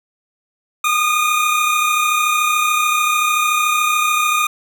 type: tone pair together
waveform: 25% pulse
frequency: 1219.4 / 1253 Hz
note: D#6 / D#6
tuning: -35 / +12 cents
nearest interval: unison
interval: 47 cents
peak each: -11 / -18 dBFS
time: 0.84-4.47 s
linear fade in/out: 5 ms
effects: 8-bit